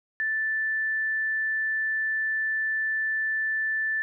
sine tone, 1760 Hz, A6, in tune, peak -24 dBFS, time 0.2-4.02 s, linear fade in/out 0 ms, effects none

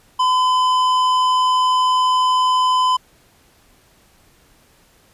sine tone with tanh clipping, 1014 Hz, B5, 45 cents sharp, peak -15 dBFS, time 0.19-2.97 s, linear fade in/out 10 ms, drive 12 dB, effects pink hiss -54 dBFS RMS until 5.13 s + resampled to 32000 Hz

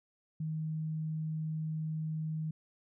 sine tone, 157.1 Hz, D#3, 17 cents sharp, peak -33 dBFS, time 0.4-2.51 s, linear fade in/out 5 ms, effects none

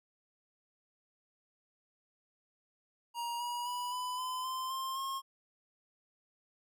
square tone with pitch steps, 945 / 962.6 / 980.6 / 998.9 / 1017.5 / 1036.5 / 1055.8 / 1075.5 Hz, A#5 / B5 / B5 / B5 / C6 / C6 / C6 / C6, +23 / -45 / -13 / +19 / -49 / -17 / +15 / +47 cents, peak -36 dBFS, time 3.14-5.22 s, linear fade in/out 50 ms, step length 260 ms, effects none

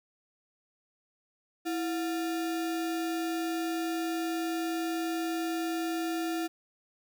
sine tone with sample-and-hold, 329.6 Hz, E4, in tune, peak -29 dBFS, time 1.65-6.48 s, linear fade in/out 20 ms, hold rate 1050 Hz, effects none

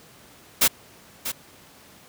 white noise with echo, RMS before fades -17 dBFS, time 0.61-0.68 s, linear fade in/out 10 ms, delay 640 ms, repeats 1, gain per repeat -11 dB, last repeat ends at 1.32 s, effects pink hiss -50 dBFS RMS until 2.08 s + high-pass 100 Hz 12 dB/octave

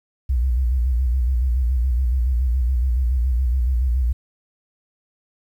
sine tone with vibrato, 62.2 Hz, B1, 13 cents sharp, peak -16 dBFS, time 0.29-4.13 s, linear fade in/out 10 ms, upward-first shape square, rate 7.1 Hz, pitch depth 92 cents each way, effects 9-bit

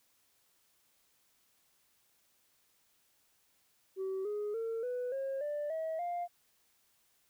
sine tone with pitch steps, 382 / 416.6 / 454.3 / 495.4 / 540.2 / 589.1 / 642.4 / 700.6 Hz, G4 / G#4 / A#4 / B4 / C#5 / D5 / E5 / F5, -45 / +5 / -45 / +5 / -45 / +5 / -45 / +5 cents, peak -32 dBFS, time 3.96-6.28 s, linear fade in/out 50 ms, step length 290 ms, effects tanh soft clip ceiling -32 dBFS + white hiss -72 dBFS RMS until 7.29 s

